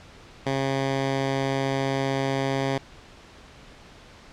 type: tone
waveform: 10% pulse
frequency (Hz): 135.6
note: C#3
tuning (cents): -38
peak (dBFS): -15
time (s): 0.46-2.78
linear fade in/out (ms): 5
effects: pink hiss -48 dBFS RMS until 4.32 s + low-pass 5000 Hz 12 dB/octave